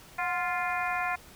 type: harmonic tone with a mistuned harmonic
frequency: 349.2 Hz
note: F4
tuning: in tune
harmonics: 2 / 3 / 4 / 5 / 6 / 7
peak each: -32 / -34 / -35 / -36 / -37 / -37 dBFS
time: 0.18-1.16 s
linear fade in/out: 10 ms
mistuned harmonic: 2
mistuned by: +63 cents
effects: pink hiss -52 dBFS RMS until 1.35 s